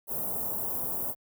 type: band-stop noise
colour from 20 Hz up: white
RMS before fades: -32 dBFS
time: 0.07-1.15 s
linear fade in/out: 50 ms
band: 910 to 12000 Hz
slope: 24 dB/octave
effects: high-pass 60 Hz 12 dB/octave